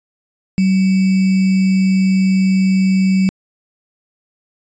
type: tone with sample-and-hold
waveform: sine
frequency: 190 Hz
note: F#3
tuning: 46 cents sharp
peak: -10 dBFS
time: 0.58-3.29 s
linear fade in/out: 0 ms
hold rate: 2450 Hz
effects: resampled to 16000 Hz